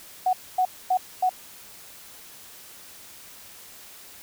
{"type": "tone bursts", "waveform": "sine", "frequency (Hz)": 740, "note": "F#5", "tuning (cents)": 0, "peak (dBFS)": -18, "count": 4, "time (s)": [0.26, 1.294], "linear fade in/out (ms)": 5, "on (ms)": 71, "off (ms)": 250, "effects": ["white hiss -46 dBFS RMS until 4.22 s"]}